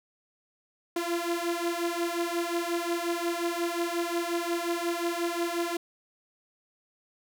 sawtooth beating tone pair, 339.7 / 345.3 Hz, F4 / F4, -48 / -20 cents, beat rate 5.6 Hz, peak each -27 dBFS, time 0.96-5.77 s, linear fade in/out 5 ms, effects none

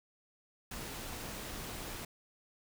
pink noise, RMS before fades -43 dBFS, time 0.71-2.05 s, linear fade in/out 5 ms, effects none

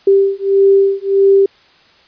sine beating tone pair, 392 / 393.6 Hz, G4 / G4, 0 / +7 cents, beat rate 1.6 Hz, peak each -11 dBFS, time 0.07-1.46 s, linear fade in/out 5 ms, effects white hiss -48 dBFS RMS until 2.07 s + resampled to 11025 Hz

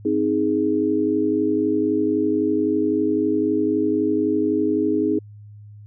sine chord, Ab major, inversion first, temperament just, 259.6 / 311.5 / 415.3 Hz, C4 / Eb4 / Ab4, -13 / +2 / 0 cents, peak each -24 / -20 / -22 dBFS, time 0.05-5.19 s, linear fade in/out 5 ms, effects added 104 Hz sine -39 dBFS peak until 5.86 s

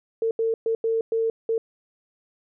sine tone bursts at uneven times, 451.7 Hz, A4, 45 cents sharp, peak -20 dBFS, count 6, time 0.22-0.31 / 0.39-0.54 / 0.66-0.75 / 0.84-1.01 / 1.12-1.3 / 1.49-1.58 s, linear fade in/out 2 ms, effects none

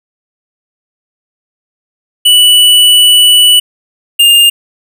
square tone pair in turn, 2960 / 2815 Hz, F#7 / F7, 0 / +13 cents, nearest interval minor second, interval 87 cents, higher first, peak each -3 dBFS, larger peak neither, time 2.25-3.6 / 4.19-4.5 s, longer first, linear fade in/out 10 ms, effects none

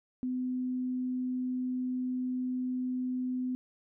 sine tone, 253.3 Hz, B3, 44 cents sharp, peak -30 dBFS, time 0.23-3.55 s, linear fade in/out 0 ms, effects none

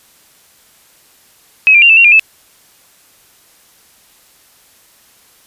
sine tone with pitch steps, 2556 / 2382 / 2776 / 2638 / 2748 / 2408 / 2615 Hz, D#7 / D7 / F7 / E7 / F7 / D7 / E7, +46 / +24 / -11 / +1 / -29 / +43 / -15 cents, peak -3 dBFS, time 1.67-2.195 s, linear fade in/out 0 ms, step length 75 ms, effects white hiss -48 dBFS RMS until 5.46 s + resampled to 32000 Hz

